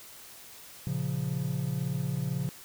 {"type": "chord", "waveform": "triangle", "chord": "Bb minor", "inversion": "none", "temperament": "equal", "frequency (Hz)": [116.54, 138.59, 174.61], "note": ["Bb2", "Db3", "F3"], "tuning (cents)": [0, 0, 0], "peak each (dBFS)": [-34, -29, -32], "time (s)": [0.87, 2.49], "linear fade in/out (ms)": 0, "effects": ["white hiss -49 dBFS RMS until 2.64 s"]}